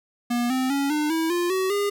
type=tone with pitch steps; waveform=square; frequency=240.2 / 258.9 / 279.1 / 300.9 / 324.4 / 349.6 / 376.9 / 406.3 Hz; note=B3 / C4 / C#4 / D4 / E4 / F4 / F#4 / G#4; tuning=-48 / -18 / +12 / +42 / -28 / +2 / +32 / -38 cents; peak=-22 dBFS; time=0.3-1.9 s; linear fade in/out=10 ms; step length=200 ms; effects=none